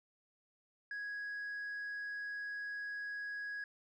sine tone with tanh clipping, 1661.2 Hz, G#6, in tune, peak -40 dBFS, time 0.91-3.64 s, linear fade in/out 2 ms, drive 1 dB, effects none

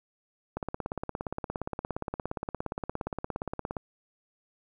click train, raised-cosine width 1 ms, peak -18 dBFS, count 56, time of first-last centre 0.57-3.768 s, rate 17.2 Hz, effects 10-bit

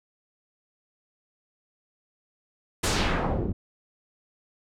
pink noise with low-pass filter sweep, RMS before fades -26 dBFS, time 2.83-3.53 s, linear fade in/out 10 ms, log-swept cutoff 11000 to 220 Hz, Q 1.2, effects none

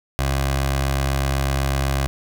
15% pulse tone with notch filter, 68 Hz, C#2, 33 cents flat, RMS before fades -21 dBFS, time 0.19-2.07 s, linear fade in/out 0 ms, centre 230 Hz, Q 0.99, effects none

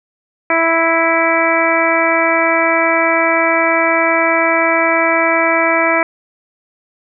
harmonic tone, 329.6 Hz, E4, in tune, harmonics 1 / 2 / 3 / 4 / 5 / 6 / 7, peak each -20 / -16 / -19 / -19 / -22 / -19 / -17 dBFS, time 0.5-6.03 s, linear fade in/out 2 ms, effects none

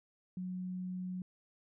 sine tone, 183.1 Hz, F#3, 18 cents flat, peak -37 dBFS, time 0.37-1.22 s, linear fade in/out 2 ms, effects none

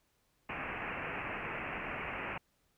white low-pass noise, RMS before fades -40 dBFS, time 0.49-2.38 s, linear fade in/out 5 ms, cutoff 2700 Hz, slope 96 dB/octave, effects pink hiss -75 dBFS RMS until 2.77 s

